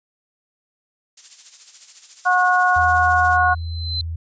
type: noise with tremolo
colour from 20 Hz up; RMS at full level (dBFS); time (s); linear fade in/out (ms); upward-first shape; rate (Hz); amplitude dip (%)
violet; -31; 1.17-3.37; 5; sine; 14; 60
type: harmonic tone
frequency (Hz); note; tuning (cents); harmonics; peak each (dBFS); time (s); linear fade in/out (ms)
363.4; F#4; -31; 2 / 3 / 4; -17 / -19 / -17; 2.25-3.55; 20
type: tone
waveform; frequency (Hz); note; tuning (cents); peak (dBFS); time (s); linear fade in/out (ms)
sine; 82.41; E2; 0; -24; 2.76-4.16; 5
type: tone with exponential growth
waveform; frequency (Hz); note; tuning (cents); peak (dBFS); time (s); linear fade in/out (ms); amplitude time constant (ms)
sine; 4065; B7; +49; -20; 3.32-4.01; 1; 150
effects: resampled to 16000 Hz